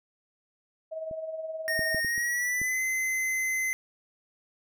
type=tone with tremolo; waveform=sine; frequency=639 Hz; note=D#5; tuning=46 cents sharp; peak=-30 dBFS; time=0.91-2.01 s; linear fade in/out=20 ms; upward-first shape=triangle; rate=19 Hz; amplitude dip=60%
type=clicks; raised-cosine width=3 ms; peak=-32 / -22 / -22 / -26 / -32 / -27 dBFS; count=6; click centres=1.112 / 1.793 / 1.946 / 2.047 / 2.179 / 2.616 s
type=tone with pitch glide; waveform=square; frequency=1849 to 2052 Hz; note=A#6 to C7; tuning=-15 to -34 cents; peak=-27 dBFS; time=1.68-3.73 s; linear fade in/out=0 ms; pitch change=+181 cents; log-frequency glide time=2.02-2.82 s
effects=none